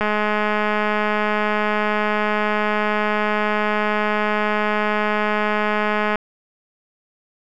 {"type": "click train", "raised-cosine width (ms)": 0.5, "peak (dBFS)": -6, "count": 1298, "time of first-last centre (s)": [0.01, 6.157], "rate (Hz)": 211, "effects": []}